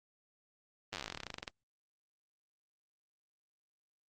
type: slowing click train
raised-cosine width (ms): 0.2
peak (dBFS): -22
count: 24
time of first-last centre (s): 0.93-1.478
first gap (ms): 9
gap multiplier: 1.08
effects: Opus 32 kbps